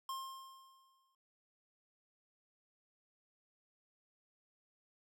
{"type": "tone with exponential decay", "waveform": "square", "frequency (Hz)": 1063, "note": "C6", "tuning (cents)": 27, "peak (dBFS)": -39, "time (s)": [0.09, 1.15], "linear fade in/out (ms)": 2, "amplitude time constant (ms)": 230, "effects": ["noise-tail reverb RT60 0.3 s tail -26 dB re dry"]}